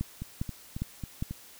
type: two click trains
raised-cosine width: 5 ms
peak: -18 / -23 dBFS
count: 4 / 5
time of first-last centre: 0.01-1.225 / 0.22-1.31 s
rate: 2.47 / 3.67 Hz
effects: white hiss -52 dBFS RMS until 1.59 s